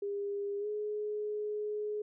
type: tone with pitch glide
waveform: sine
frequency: 403.8 to 420.7 Hz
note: G#4 to G#4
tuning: -49 to +22 cents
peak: -33 dBFS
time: 0.02-2.02 s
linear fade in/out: 5 ms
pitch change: +71 cents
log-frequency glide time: 0.59-0.67 s
effects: none